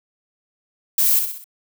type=noise with echo; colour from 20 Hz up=violet; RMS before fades=-17 dBFS; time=0.98-1.19 s; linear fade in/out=2 ms; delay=63 ms; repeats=4; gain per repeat=-6 dB; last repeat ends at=1.442 s; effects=none